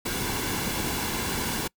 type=noise with comb filter; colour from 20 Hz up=pink; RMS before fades=-29 dBFS; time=0.05-1.68 s; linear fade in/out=10 ms; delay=1.6 ms; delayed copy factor=-0.5; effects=noise-tail reverb RT60 0.1 s tail -25 dB re dry